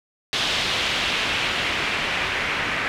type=noise with low-pass filter sweep; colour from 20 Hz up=white; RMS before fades=-24 dBFS; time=0.33-2.88 s; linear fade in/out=0 ms; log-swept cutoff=3600 to 2100 Hz; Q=1.8; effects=none